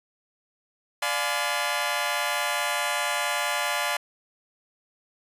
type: chord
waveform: 15% pulse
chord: D diminished seventh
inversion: none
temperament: just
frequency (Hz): 587.3 / 704.8 / 845.8 / 1014.9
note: D5 / F5 / Ab5 / Cb6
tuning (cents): 0 / +16 / +31 / +47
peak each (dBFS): -24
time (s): 1.02-3.97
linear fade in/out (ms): 5
effects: resampled to 32000 Hz